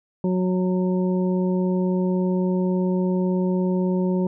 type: harmonic tone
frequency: 183.6 Hz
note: F#3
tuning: 13 cents flat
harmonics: 1 / 2 / 3 / 5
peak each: -20 / -25 / -31 / -36 dBFS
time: 0.24-4.27 s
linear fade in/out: 2 ms
effects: none